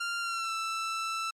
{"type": "tone with pitch glide", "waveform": "sawtooth", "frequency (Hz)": [1391, 1327.4], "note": ["F6", "E6"], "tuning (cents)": [-7, 12], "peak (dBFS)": -27, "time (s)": [0, 1.31], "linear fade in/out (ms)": 10, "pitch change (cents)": -81, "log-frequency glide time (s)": [0.2, 0.54], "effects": ["low-pass 8000 Hz 12 dB/octave", "MP3 64 kbps"]}